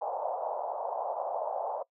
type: band-pass noise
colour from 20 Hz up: pink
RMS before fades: -34 dBFS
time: 0.01-1.83 s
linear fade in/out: 10 ms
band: 550 to 920 Hz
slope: 48 dB/octave
effects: noise-tail reverb RT60 0.1 s tail -22 dB re dry